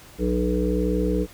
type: harmonic tone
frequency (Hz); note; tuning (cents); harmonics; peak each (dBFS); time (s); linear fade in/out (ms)
60.9; B1; -24; 1 / 3 / 5 / 7 / 8; -25 / -26 / -26 / -27 / -28; 0.18-1.27; 50
effects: pink hiss -47 dBFS RMS until 1.33 s